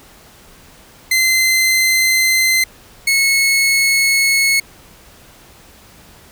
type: tone pair in turn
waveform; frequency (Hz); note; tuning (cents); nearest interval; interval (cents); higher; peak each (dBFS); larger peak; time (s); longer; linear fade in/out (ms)
sawtooth; 2067 / 2190; C7 / C#7; -22 / -22; minor second; 100; second; -8; neither; 1.11-2.64 / 3.07-4.6; neither; 5
effects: pink hiss -44 dBFS RMS until 6.31 s